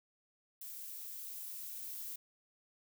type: noise with level ramp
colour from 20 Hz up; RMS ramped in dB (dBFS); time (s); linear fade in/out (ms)
violet; -47 to -44; 0.61-2.16; 5
effects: none